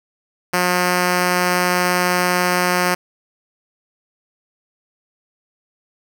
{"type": "tone", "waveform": "5% pulse", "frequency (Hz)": 179.4, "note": "F3", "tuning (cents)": 47, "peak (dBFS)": -4, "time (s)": [0.53, 2.95], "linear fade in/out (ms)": 10, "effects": []}